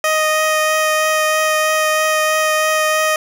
15% pulse tone with vibrato, 622.3 Hz, D#5, in tune, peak -7 dBFS, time 0.04-3.16 s, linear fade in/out 2 ms, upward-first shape triangle, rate 3.1 Hz, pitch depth 10 cents each way, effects none

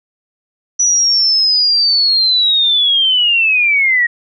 sine linear sweep, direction down, 5920 to 1876 Hz, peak -9 dBFS, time 0.79-4.07 s, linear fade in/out 10 ms, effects none

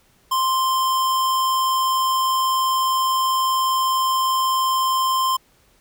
square tone, 1046.5 Hz, C6, in tune, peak -18 dBFS, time 0.31-5.37 s, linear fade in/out 10 ms, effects pink hiss -58 dBFS RMS until 5.8 s

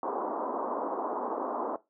white band-pass noise, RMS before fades -33 dBFS, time 0.03-1.76 s, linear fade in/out 2 ms, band 250 to 1100 Hz, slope 48 dB/octave, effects noise-tail reverb RT60 0.2 s tail -17 dB re dry

